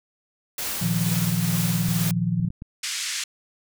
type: noise with tremolo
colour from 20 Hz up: white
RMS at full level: -28 dBFS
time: 0.58-2.11 s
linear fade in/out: 2 ms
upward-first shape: triangle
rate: 2.2 Hz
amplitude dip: 40%
type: chord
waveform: sine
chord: Bb suspended fourth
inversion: none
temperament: equal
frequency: 116.54 / 155.56 / 174.61 Hz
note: Bb2 / Eb3 / F3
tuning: 0 / 0 / 0 cents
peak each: -27 / -27 / -23 dBFS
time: 0.81-2.49 s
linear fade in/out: 10 ms
type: clicks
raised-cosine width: 5 ms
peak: -23 dBFS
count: 5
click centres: 1.886 / 2.4 / 2.449 / 2.504 / 2.621 s
type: band-pass noise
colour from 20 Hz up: white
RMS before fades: -29 dBFS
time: 2.83-3.24 s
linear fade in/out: 5 ms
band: 1600 to 7900 Hz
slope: 24 dB/octave
effects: none